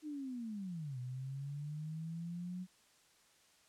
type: linear two-way sweep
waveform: sine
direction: down then up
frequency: 311.1 to 123.47 to 184.7 Hz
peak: -40 dBFS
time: 0.02-2.67 s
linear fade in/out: 50 ms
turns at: 0.99 s
effects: white hiss -68 dBFS RMS until 3.68 s + low-pass 9000 Hz 12 dB/octave